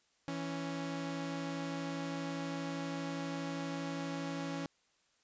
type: tone pair together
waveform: sawtooth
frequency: 164.82 / 277.2 Hz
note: E3 / C#4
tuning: 0 / 0 cents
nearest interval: major sixth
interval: 900 cents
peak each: -37 / -35 dBFS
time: 0.28-4.66 s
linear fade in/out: 0 ms
effects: white hiss -73 dBFS RMS until 5.23 s + resampled to 16000 Hz